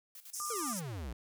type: noise with tremolo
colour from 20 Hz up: blue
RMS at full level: -50 dBFS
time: 0.15-0.81 s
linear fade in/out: 2 ms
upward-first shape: square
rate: 9.8 Hz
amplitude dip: 75%
type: band-pass noise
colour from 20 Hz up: pink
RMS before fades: -41 dBFS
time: 0.33-0.8 s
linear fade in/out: 10 ms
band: 5200 to 12000 Hz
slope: 96 dB/octave
type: tone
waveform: sine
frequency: 1196 Hz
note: D6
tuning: 31 cents sharp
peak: -38 dBFS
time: 0.4-0.73 s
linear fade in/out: 0 ms
type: exponential sweep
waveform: square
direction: down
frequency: 493.9 to 54.1 Hz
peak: -39 dBFS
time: 0.5-1.13 s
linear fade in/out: 5 ms
effects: none